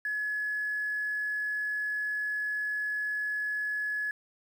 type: tone with quantisation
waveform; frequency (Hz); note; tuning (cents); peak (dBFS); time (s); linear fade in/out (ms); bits
sine; 1698; G#6; +38; -29; 0.05-4.11; 2; 9
effects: none